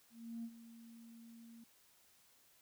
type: tone with ADSR envelope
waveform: sine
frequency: 230.5 Hz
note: A#3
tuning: 19 cents flat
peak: -40 dBFS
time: 0.1-1.64 s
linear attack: 340 ms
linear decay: 58 ms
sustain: -14 dB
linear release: 4 ms
effects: tanh soft clip ceiling -37 dBFS + white hiss -69 dBFS RMS until 2.61 s